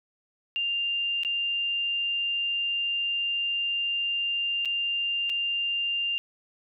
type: tone with dropouts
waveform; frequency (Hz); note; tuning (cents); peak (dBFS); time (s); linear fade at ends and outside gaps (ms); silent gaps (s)
sine; 2794; F7; 0; -25; 0.56-6.18; 0; 1.234-1.249 / 4.65-4.656 / 5.295-5.299
effects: none